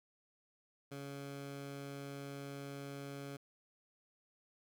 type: tone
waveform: 15% pulse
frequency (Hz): 140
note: C#3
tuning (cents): +18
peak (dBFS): -38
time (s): 0.91-3.37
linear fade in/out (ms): 10
effects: none